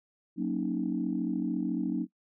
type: chord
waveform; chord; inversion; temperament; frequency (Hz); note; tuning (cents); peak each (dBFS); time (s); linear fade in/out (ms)
sine; D# minor seventh; first; equal; 185 / 233.1 / 277.2 / 311.1; F#3 / A#3 / C#4 / D#4; 0 / 0 / 0 / 0; -33; 0.36-2.07; 50
effects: noise-tail reverb RT60 0.1 s tail -21 dB re dry + tanh soft clip ceiling -18 dBFS